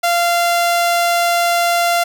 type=tone; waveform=sawtooth; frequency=691 Hz; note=F5; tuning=19 cents flat; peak=-9 dBFS; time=0.03-2.04 s; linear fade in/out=10 ms; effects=none